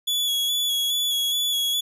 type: tone with vibrato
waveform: 40% pulse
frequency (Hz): 3388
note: G#7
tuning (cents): +34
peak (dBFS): -20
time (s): 0.07-1.81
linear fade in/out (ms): 10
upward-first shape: square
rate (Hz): 2.4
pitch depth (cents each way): 24
effects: none